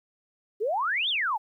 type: exponential two-way sweep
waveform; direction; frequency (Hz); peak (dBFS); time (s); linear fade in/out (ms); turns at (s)
sine; up then down; 390 to 3729 to 791; -24; 0.6-1.38; 20; 1.09
effects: 11-bit

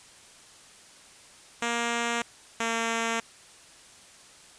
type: tone pair in turn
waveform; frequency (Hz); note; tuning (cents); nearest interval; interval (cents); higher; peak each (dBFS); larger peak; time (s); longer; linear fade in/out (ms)
5% pulse; 235.2 / 228.6; A#3 / A#3; +16 / -34; unison; 50; first; -15; neither; 1.62-2.22 / 2.6-3.2; neither; 2
effects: white hiss -52 dBFS RMS until 4.58 s + resampled to 22050 Hz

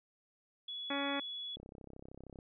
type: tone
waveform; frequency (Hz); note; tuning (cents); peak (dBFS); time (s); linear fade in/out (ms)
sine; 3390; G#7; +35; -40; 0.68-1.56; 5
type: harmonic tone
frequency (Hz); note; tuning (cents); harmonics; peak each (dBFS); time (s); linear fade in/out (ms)
280.4; C#4; +20; 1 / 2 / 3 / 4 / 5 / 6 / 7 / 8 / 9; -38 / -41 / -43 / -44 / -45 / -46 / -46 / -47 / -48; 0.9-1.2; 5
type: click train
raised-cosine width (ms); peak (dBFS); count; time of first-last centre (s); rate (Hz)
2; -37; 28; 1.57-2.388; 33
effects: none

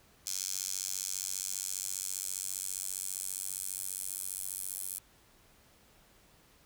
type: tone with high-pass filter sweep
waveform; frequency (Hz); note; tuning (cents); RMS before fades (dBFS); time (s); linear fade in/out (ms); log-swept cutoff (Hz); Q
10% pulse; 94.9; F#2; +44; -38; 0.26-4.99; 10; 6200 to 10000; 2.2
effects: pink hiss -63 dBFS RMS until 6.65 s

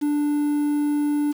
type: tone with quantisation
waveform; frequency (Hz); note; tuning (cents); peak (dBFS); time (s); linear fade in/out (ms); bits
triangle; 293.7; D4; 0; -17; 0.01-1.33; 20; 7
effects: none

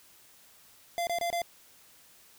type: tone bursts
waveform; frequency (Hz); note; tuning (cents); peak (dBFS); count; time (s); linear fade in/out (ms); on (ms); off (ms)
square; 689; F5; -24; -29; 4; 0.98-1.418; 0; 90; 26
effects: white hiss -58 dBFS RMS until 2.38 s

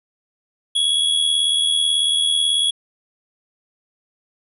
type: tone with amplitude modulation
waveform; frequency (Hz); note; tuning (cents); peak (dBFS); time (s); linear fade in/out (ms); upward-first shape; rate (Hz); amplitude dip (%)
square; 3347; G#7; +13; -14; 0.75-2.71; 10; sine; 78.2; 50
effects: resampled to 32000 Hz

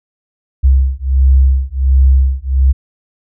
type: beating tone pair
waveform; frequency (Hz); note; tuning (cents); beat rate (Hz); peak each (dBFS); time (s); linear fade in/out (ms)
sine; 65.7 / 67.1; C2 / C2; +8 / +44; 1.4; -10; 0.63-2.73; 20
effects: none

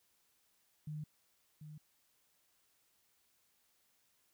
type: tone with echo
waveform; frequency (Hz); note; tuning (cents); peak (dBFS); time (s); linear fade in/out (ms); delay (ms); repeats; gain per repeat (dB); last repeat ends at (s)
sine; 151.9; D#3; -41; -40; 0.87-1.04; 5; 740; 1; -8; 1.78
effects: white hiss -75 dBFS RMS until 4.33 s

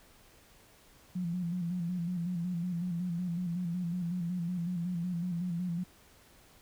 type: tone with vibrato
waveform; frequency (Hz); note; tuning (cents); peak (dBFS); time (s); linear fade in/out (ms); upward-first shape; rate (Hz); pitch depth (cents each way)
sine; 175.1; F3; +5; -31; 1.15-5.84; 10; square; 5.4; 58
effects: pink hiss -60 dBFS RMS until 6.61 s

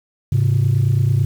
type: tone pair together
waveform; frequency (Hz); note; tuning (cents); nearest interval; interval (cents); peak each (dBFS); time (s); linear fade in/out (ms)
sine; 104.5 / 133.58; G#2 / C3; +11 / +36; major third; 425; -14; 0.32-1.25; 5
effects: tanh soft clip ceiling -9 dBFS + 7-bit

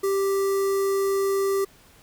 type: tone with notch filter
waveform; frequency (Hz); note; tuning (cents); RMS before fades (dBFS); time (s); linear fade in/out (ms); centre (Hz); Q
square; 392; G4; 0; -23; 0.03-1.65; 10; 3000; 0.64
effects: pink hiss -54 dBFS RMS until 2.02 s

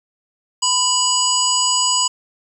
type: harmonic tone with a mistuned harmonic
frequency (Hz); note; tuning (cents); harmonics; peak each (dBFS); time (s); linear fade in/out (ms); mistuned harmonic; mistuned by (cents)
980; B5; -14; 1 / 3 / 5 / 7 / 8; -21 / -21 / -21 / -21 / -21; 0.62-2.08; 10; 1; +44
effects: 8-bit

